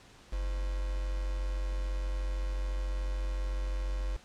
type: tone with quantisation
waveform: sine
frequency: 46.94 Hz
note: F#1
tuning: 26 cents sharp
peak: -30 dBFS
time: 0.32-4.17 s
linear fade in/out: 10 ms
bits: 7
effects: pink hiss -56 dBFS RMS until 4.24 s + low-pass 7000 Hz 12 dB/octave